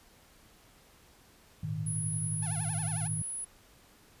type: chord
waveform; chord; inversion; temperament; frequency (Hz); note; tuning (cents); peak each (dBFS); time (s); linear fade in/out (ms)
sine; Ab suspended second; none; equal with one note detuned; 105.15 / 116.54 / 155.56; Ab2 / Bb2 / Eb3; +22 / 0 / 0; -37 / -40 / -34; 1.63-3.22; 5
type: tone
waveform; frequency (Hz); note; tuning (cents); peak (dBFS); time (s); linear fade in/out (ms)
sine; 10280; E9; -45; -35; 1.86-3.45; 10
type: tone with vibrato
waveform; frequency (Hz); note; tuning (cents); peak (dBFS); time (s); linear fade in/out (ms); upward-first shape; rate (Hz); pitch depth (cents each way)
sawtooth; 776; G5; -18; -39; 2.42-3.08; 10; sine; 11; 230
effects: pink hiss -60 dBFS RMS until 4.2 s + resampled to 32000 Hz